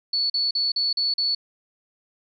sine tone bursts, 4435 Hz, C#8, in tune, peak -20 dBFS, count 6, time 0.13-1.35 s, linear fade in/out 5 ms, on 170 ms, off 40 ms, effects none

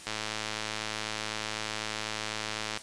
click train, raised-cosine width 0.2 ms, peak -15 dBFS, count 293, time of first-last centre 0.07-2.774 s, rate 108 Hz, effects white hiss -46 dBFS RMS until 2.82 s + resampled to 22050 Hz

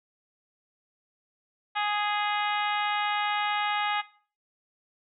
harmonic tone, 415.3 Hz, G#4, in tune, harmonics 2 / 3 / 4 / 5 / 6 / 7 / 8 / 9, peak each -28 / -32 / -34 / -36 / -38 / -39 / -40 / -41 dBFS, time 1.75-4.02 s, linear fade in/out 20 ms, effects noise-tail reverb RT60 0.4 s tail -17 dB re dry

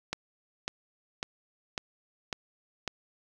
click train, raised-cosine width 0.2 ms, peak -14 dBFS, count 6, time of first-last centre 0.13-2.877 s, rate 1.82 Hz, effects none

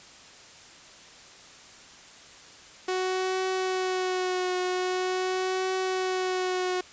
sawtooth tone with vibrato, 370 Hz, F#4, in tune, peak -22 dBFS, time 2.88-6.81 s, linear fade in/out 5 ms, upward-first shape triangle, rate 0.44 Hz, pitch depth 27 cents each way, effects white hiss -49 dBFS RMS until 6.92 s + resampled to 16000 Hz

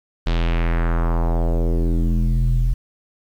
square tone with low-pass filter sweep, 42.01 Hz, E1, 34 cents sharp, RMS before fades -18 dBFS, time 0.26-2.74 s, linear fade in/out 10 ms, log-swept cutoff 4000 to 92 Hz, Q 2.1, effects 8-bit

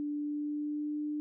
sine tone with pitch glide, 293.7 to 298.7 Hz, D4 to D4, 0 to +29 cents, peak -32 dBFS, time 0-1.2 s, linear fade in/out 0 ms, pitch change +29 cents, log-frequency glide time 0.1-1.01 s, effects none

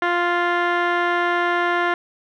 15% pulse tone with low-pass filter, 349.2 Hz, F4, in tune, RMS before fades -20 dBFS, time 0.02-1.94 s, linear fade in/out 2 ms, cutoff 2100 Hz, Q 4.1, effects none

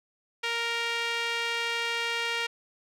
sawtooth tone with band-pass filter, 466.2 Hz, A#4, in tune, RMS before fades -30 dBFS, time 0.43-2.47 s, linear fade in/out 10 ms, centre 2600 Hz, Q 1.5, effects none

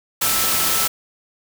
sine tone in noise, 1318.5 Hz, E6, in tune, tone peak -29 dBFS, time 0.21-0.88 s, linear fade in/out 10 ms, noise white, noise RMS -19 dBFS, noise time 0.21-0.88 s, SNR -13 dB, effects none

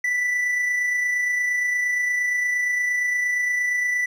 triangle tone with amplitude modulation, 1975.5 Hz, B6, in tune, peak -17 dBFS, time 0.04-4.06 s, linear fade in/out 5 ms, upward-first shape sine, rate 28.6 Hz, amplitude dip 30%, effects none

